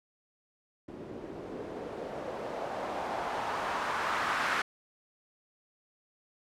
blue noise with low-pass filter sweep, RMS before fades -35 dBFS, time 0.88-4.62 s, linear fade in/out 5 ms, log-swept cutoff 300 to 1500 Hz, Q 1.8, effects none

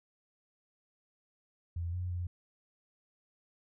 sine tone with pitch steps, 85.3 / 89.8 / 88.3 Hz, F2 / F2 / F2, -40 / +49 / +20 cents, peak -33 dBFS, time 1.76-2.27 s, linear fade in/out 5 ms, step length 170 ms, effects none

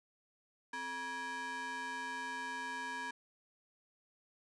square ring-modulated tone, 349.1 Hz, F4, 1 cent flat, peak -37 dBFS, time 0.73-3.11 s, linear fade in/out 5 ms, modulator 1310 Hz, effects resampled to 22050 Hz + 12-bit

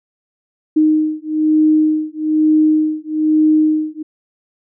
sine beating tone pair, 309 / 310.1 Hz, D#4 / D#4, -12 / -6 cents, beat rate 1.1 Hz, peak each -14 dBFS, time 0.76-4.03 s, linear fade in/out 10 ms, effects none

